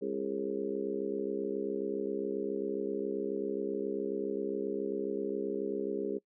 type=harmonic tone with a mistuned harmonic; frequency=67.4 Hz; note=C#2; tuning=48 cents flat; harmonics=3 / 4 / 5 / 6 / 7 / 8; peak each=-42 / -40 / -39 / -35 / -40 / -44 dBFS; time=0.01-6.19 s; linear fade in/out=20 ms; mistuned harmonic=7; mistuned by=-60 cents; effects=noise-tail reverb RT60 0.1 s tail -23 dB re dry